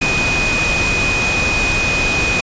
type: tone in noise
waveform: sine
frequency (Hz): 2489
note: D#7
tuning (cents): 0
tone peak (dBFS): -16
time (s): 0.01-2.41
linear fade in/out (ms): 10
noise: pink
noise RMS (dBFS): -19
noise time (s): 0.01-2.41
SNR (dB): 0
effects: resampled to 16000 Hz